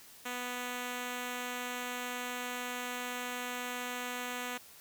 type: tone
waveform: 5% pulse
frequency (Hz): 246.9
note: B3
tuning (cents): 0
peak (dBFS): -25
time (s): 0.25-4.58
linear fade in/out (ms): 10
effects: white hiss -55 dBFS RMS until 4.8 s